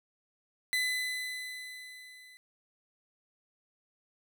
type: tone with level ramp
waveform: 30% pulse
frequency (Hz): 2008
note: B6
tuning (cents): +28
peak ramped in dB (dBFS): -24 to -50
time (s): 0.73-2.37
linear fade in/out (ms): 0
effects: none